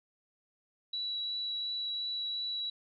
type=tone with vibrato; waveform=sine; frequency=3922 Hz; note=B7; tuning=13 cents flat; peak=-33 dBFS; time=0.93-2.7 s; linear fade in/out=5 ms; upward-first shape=triangle; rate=2.8 Hz; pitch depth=9 cents each way; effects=none